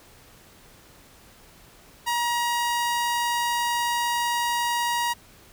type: tone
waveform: sawtooth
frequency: 951 Hz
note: A#5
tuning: 34 cents sharp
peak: -19 dBFS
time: 2.06-5.14 s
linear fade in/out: 20 ms
effects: pink hiss -52 dBFS RMS until 5.52 s